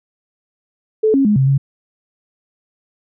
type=tone with pitch steps; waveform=sine; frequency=435.2 / 272.9 / 209.1 / 133.7 / 137.5 Hz; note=A4 / C#4 / G#3 / C3 / C#3; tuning=-19 / -27 / +12 / +38 / -14 cents; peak=-10 dBFS; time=1.03-1.58 s; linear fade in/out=10 ms; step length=110 ms; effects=none